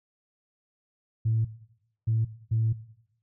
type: tone bursts at uneven times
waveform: sine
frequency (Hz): 111.7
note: A2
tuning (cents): +27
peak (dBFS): -21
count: 3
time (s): 1.25-1.45 / 2.07-2.25 / 2.51-2.73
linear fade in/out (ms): 10
effects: noise-tail reverb RT60 0.8 s tail -17 dB re dry + tanh soft clip ceiling -17 dBFS